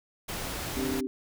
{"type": "noise", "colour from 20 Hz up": "pink", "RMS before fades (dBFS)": -35, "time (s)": [0.28, 1.01], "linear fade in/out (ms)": 10}
{"type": "chord", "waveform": "sine", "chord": "C suspended second", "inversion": "none", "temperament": "equal", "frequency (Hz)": [261.6, 293.7, 392], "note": ["C4", "D4", "G4"], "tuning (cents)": [0, 0, 0], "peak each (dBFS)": [-31, -35, -34], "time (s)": [0.77, 1.07], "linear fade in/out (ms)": 0}
{"effects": []}